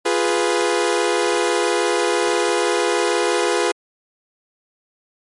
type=chord; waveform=sawtooth; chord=F diminished; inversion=none; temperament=equal; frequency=349.2 / 415.3 / 493.9 Hz; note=F4 / Ab4 / Cb5; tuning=0 / 0 / 0 cents; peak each=-17 dBFS; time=0.05-3.72 s; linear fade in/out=10 ms; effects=MP3 48 kbps